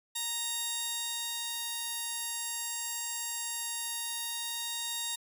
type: tone pair together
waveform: 5% pulse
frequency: 932.3 / 3729 Hz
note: A#5 / A#7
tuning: 0 / 0 cents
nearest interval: 2 octaves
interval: 2400 cents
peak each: -25 / -27 dBFS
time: 0.15-5.16 s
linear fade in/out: 10 ms
effects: resampled to 32000 Hz